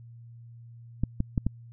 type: clicks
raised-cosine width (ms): 5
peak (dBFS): -13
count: 4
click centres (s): 1.036 / 1.204 / 1.378 / 1.466
effects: added 117 Hz sine -45 dBFS peak until 1.72 s